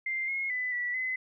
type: tone with pitch steps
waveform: sine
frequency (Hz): 2094 / 2160 / 2001 / 1955 / 2031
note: C7 / C#7 / B6 / B6 / B6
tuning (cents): +1 / -45 / +22 / -18 / +48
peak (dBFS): -29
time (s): 0.06-1.16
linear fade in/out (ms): 5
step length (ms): 220
effects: none